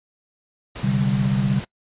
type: noise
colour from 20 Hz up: pink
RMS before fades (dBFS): -34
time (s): 0.75-1.65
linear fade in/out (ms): 10
type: chord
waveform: sine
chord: C suspended second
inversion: none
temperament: equal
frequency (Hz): 130.81 / 146.83 / 196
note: C3 / D3 / G3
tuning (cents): 0 / 0 / 0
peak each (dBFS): -21 / -24 / -21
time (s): 0.83-1.6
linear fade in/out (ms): 10
effects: noise-tail reverb RT60 0.1 s tail -24 dB re dry + resampled to 8000 Hz